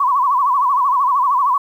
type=tone with vibrato; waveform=sine; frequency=1058 Hz; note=C6; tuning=19 cents sharp; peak=-12 dBFS; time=0-1.58 s; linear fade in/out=5 ms; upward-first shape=sine; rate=13 Hz; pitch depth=140 cents each way; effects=8-bit